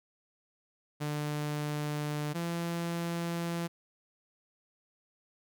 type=tone pair in turn; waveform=sawtooth; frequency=148.8 / 169.83 Hz; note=D3 / F3; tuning=+23 / -48 cents; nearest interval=major second; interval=229 cents; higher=second; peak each=-28 dBFS; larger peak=neither; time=1-2.34 / 2.34-3.68 s; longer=neither; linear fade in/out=20 ms; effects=none